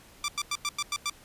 10% pulse tone bursts, 1174.7 Hz, D6, in tune, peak -19 dBFS, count 7, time 0.24-1.098 s, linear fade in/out 2 ms, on 42 ms, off 94 ms, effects pink hiss -54 dBFS RMS until 1.24 s + resampled to 32000 Hz

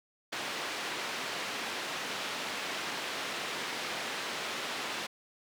white band-pass noise, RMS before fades -37 dBFS, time 0.32-5.07 s, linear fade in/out 10 ms, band 220 to 3300 Hz, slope 12 dB/octave, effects none

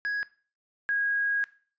triangle / sine tone pair in turn, 1661.2 / 1643.1 Hz, G#6 / G#6, 0 / -19 cents, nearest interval unison, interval 19 cents, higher first, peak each -25 / -24 dBFS, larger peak second, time 0.05-0.23 / 0.89-1.44 s, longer second, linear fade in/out 0 ms, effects noise-tail reverb RT60 0.4 s tail -18 dB re dry + resampled to 16000 Hz

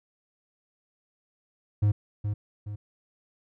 triangle tone with echo, 103.83 Hz, G#2, in tune, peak -17 dBFS, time 1.82-1.92 s, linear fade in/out 10 ms, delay 420 ms, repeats 2, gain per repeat -7 dB, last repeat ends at 2.76 s, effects none

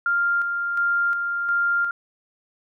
sine tone with tremolo, 1396.9 Hz, F6, in tune, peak -18 dBFS, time 0.06-1.91 s, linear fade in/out 2 ms, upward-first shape square, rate 1.4 Hz, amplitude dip 40%, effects none

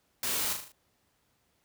white noise with echo, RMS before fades -32 dBFS, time 0.23-0.53 s, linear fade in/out 2 ms, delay 38 ms, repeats 5, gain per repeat -5 dB, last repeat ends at 0.72 s, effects pink hiss -72 dBFS RMS until 1.64 s + high-pass 60 Hz 12 dB/octave

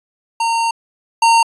square tone pair in turn, 918 / 918 Hz, A#5 / A#5, -27 / -27 cents, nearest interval unison, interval 0 cents, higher neither, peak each -15 / -9 dBFS, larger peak second, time 0.4-0.71 / 1.22-1.43 s, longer first, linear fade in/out 5 ms, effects resampled to 24000 Hz

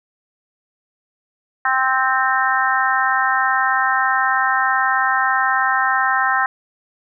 harmonic tone, 261.6 Hz, C4, in tune, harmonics 3 / 4 / 5 / 6 / 7, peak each -21 / -21 / -21 / -21 / -21 dBFS, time 1.65-6.46 s, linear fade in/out 2 ms, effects none

